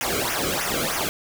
pink noise with flanger, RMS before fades -25 dBFS, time 0.01-1.09 s, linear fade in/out 0 ms, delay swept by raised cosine 0.23 to 1.14 ms, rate 3.2 Hz, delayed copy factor -0.85, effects none

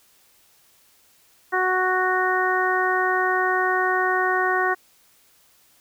harmonic tone, 370 Hz, F#4, in tune, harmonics 1 / 2 / 3 / 4 / 5, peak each -25 / -25 / -25 / -25 / -25 dBFS, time 1.52-4.75 s, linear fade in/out 20 ms, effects white hiss -58 dBFS RMS until 5.8 s

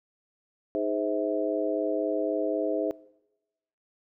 harmonic tone with a mistuned harmonic, 103.83 Hz, G#2, in tune, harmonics 3 / 4 / 5 / 6, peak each -31 / -31 / -31 / -31 dBFS, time 0.75-2.91 s, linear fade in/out 0 ms, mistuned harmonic 6, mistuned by +70 cents, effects noise-tail reverb RT60 1.0 s tail -22 dB re dry

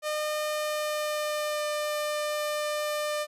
sawtooth tone with pitch glide, 607 to 599.3 Hz, D#5 to D5, -43 to +35 cents, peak -24 dBFS, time 0.02-3.27 s, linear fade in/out 50 ms, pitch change -22 cents, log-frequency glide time 0.45-1.79 s, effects resampled to 32000 Hz

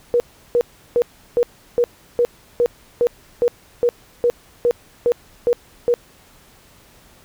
sine tone bursts, 480.1 Hz, B4, 49 cents flat, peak -12 dBFS, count 15, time 0.14-5.94 s, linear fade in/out 0 ms, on 60 ms, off 350 ms, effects pink hiss -50 dBFS RMS until 7.24 s

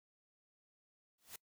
white noise with exponential growth, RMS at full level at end -45 dBFS, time 1.18-1.36 s, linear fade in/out 5 ms, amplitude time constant 39 ms, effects noise-tail reverb RT60 0.1 s tail -23 dB re dry

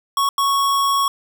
square tone bursts at uneven times, 1108 Hz, C#6, 1 cent flat, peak -16 dBFS, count 2, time 0.17-0.29 / 0.38-1.08 s, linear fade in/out 2 ms, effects none

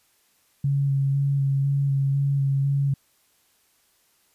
sine tone with vibrato, 138.59 Hz, C#3, in tune, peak -19 dBFS, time 0.64-2.94 s, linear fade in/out 5 ms, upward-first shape square, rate 2 Hz, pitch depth 14 cents each way, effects white hiss -64 dBFS RMS until 4.34 s + resampled to 32000 Hz

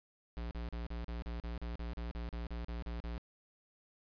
square tone bursts, 58.27 Hz, A#1, in tune, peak -39 dBFS, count 16, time 0.37-3.18 s, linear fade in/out 0 ms, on 140 ms, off 38 ms, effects resampled to 11025 Hz + 13-bit

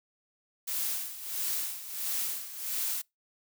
blue noise with tremolo, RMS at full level -31 dBFS, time 0.67-3.02 s, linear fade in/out 10 ms, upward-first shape sine, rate 1.5 Hz, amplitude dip 75%, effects noise-tail reverb RT60 0.2 s tail -26 dB re dry

